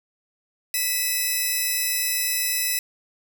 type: tone pair together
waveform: 5% pulse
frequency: 1980 / 2576 Hz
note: B6 / E7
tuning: +4 / -41 cents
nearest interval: perfect fourth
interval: 455 cents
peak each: -15 / -15 dBFS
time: 0.74-2.79 s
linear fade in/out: 2 ms
effects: none